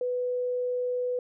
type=tone; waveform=sine; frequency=496 Hz; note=B4; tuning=7 cents sharp; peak=-26 dBFS; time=0.01-1.19 s; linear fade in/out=2 ms; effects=none